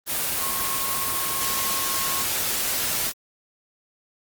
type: tone in noise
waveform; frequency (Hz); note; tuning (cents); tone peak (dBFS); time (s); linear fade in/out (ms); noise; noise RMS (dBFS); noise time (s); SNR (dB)
sine; 1083; C#6; -41; -31; 0.38-2.26; 50; white; -25; 0.06-3.13; -9
effects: Opus 24 kbps